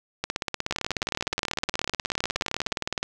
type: two click trains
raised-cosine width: 0.2 ms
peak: -9 / -9 dBFS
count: 46 / 42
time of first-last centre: 0.71-3.03 / 0.24-2.725 s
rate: 19.4 / 16.5 Hz
effects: none